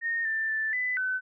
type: tone with pitch steps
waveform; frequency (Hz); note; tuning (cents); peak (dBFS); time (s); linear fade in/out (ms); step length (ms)
sine; 1844 / 1778 / 1762 / 2000 / 1514; A#6 / A6 / A6 / B6 / F#6; -19 / +18 / +2 / +21 / +39; -26; 0.01-1.21; 50; 240
effects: none